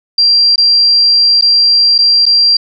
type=tone with dropouts; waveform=sine; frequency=4738 Hz; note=D8; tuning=14 cents sharp; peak=-5 dBFS; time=0.18-2.57 s; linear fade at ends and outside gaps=5 ms; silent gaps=0.559-0.579 / 1.412-1.422 / 1.981-1.987 / 2.256-2.263 s; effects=none